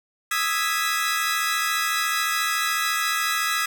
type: chord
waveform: sawtooth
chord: E major seventh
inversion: third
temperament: equal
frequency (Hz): 1244.5 / 1318.5 / 1661.2 / 1975.5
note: D#6 / E6 / G#6 / B6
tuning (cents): 0 / 0 / 0 / 0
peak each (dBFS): -24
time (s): 0.31-3.66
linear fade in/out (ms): 5
effects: 8-bit